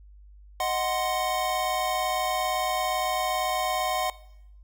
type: chord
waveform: square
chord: C diminished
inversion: first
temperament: equal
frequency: 622.3 / 740 / 1046.5 Hz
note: Eb5 / Gb5 / C6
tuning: 0 / 0 / 0 cents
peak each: -32 / -28 / -31 dBFS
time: 0.6-4.1 s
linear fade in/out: 2 ms
effects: noise-tail reverb RT60 0.8 s tail -19 dB re dry + added 50 Hz sine -47 dBFS peak until 4.63 s